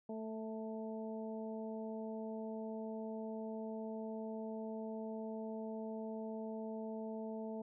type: harmonic tone with a mistuned harmonic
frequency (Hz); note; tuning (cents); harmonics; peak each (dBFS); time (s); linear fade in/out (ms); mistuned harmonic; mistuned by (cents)
220.9; A3; +7; 1 / 2 / 3 / 4; -43 / -46 / -48 / -54; 0.09-7.62; 5; 3; -16
effects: none